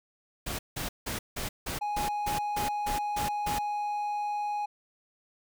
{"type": "noise bursts", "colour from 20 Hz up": "pink", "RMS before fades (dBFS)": -34, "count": 11, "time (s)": [0.46, 3.59], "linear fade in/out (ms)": 10, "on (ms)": 130, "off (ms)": 170}
{"type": "tone", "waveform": "triangle", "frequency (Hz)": 830.6, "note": "G#5", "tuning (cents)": 0, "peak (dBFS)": -27, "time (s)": [1.81, 4.66], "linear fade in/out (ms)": 10}
{"effects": []}